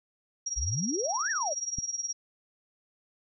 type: tone with tremolo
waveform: sine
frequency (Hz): 5660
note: F8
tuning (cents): +22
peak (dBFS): -27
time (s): 0.46-2.13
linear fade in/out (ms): 5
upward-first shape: triangle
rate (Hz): 19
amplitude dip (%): 90
type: exponential two-way sweep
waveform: sine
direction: up then down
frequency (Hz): 51.91 to 1848 to 531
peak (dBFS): -29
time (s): 0.56-1.54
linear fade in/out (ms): 20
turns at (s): 1.3
type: click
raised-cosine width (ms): 5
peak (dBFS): -25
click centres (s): 1.786
effects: none